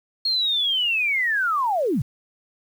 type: linear sweep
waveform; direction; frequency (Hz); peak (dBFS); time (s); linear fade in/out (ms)
sine; down; 4300 to 98; -19; 0.25-2.02; 5
effects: 8-bit